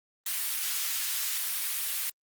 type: high-pass noise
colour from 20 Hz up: white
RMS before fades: -31 dBFS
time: 0.26-2.1 s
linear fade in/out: 5 ms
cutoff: 1600 Hz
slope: 12 dB/octave
effects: Opus 32 kbps